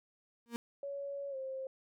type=tone with exponential growth; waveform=35% pulse; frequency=234.7 Hz; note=A#3; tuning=12 cents sharp; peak=-31 dBFS; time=0.46-0.56 s; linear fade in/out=0 ms; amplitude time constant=21 ms
type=tone with pitch glide; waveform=sine; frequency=561 to 529.5 Hz; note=C#5 to C5; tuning=+21 to +21 cents; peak=-38 dBFS; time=0.83-1.67 s; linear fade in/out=2 ms; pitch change=-100 cents; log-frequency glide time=1.3-1.36 s
effects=none